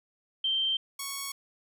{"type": "tone pair in turn", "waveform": ["sine", "5% pulse"], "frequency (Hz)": [3136, 1108.7], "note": ["G7", "C#6"], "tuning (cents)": [0, 0], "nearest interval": "octave + tritone", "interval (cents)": 1800, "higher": "first", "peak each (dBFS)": [-25, -22], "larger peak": "second", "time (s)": [[0.44, 0.77], [0.99, 1.32]], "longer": "neither", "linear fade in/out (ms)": 5, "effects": []}